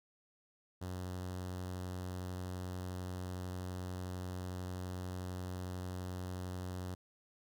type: tone with notch filter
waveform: sawtooth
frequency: 91.3 Hz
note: F#2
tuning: 23 cents flat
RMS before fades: -42 dBFS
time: 0.81-6.95 s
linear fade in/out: 10 ms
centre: 2300 Hz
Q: 1.7
effects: none